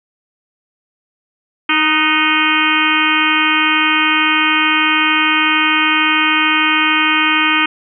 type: harmonic tone with a mistuned harmonic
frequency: 311.1 Hz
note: D#4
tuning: in tune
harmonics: 1 / 3 / 4 / 5 / 6 / 7 / 8 / 9 / 10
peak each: -20 / -22 / -18 / -20 / -21 / -19 / -17 / -22 / -21 dBFS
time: 1.69-7.66 s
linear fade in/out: 5 ms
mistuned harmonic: 5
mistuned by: -47 cents
effects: none